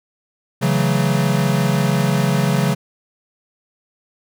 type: chord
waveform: square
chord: F# minor seventh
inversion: second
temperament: equal with one note detuned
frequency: 139.07 / 164.81 / 185 / 220 Hz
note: C#3 / E3 / F#3 / A3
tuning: +6 / 0 / 0 / 0 cents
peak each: -19 / -22 / -21 / -25 dBFS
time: 0.61-2.75 s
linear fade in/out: 20 ms
effects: none